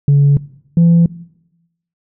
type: tone pair in turn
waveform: sine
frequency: 142.1 / 168.99 Hz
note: C#3 / E3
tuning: +43 / +43 cents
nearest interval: minor third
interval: 300 cents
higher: second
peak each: -4 dBFS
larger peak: neither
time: 0.08-0.37 / 0.77-1.06 s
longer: neither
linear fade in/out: 2 ms
effects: noise-tail reverb RT60 0.9 s tail -21 dB re dry + tanh soft clip ceiling -4 dBFS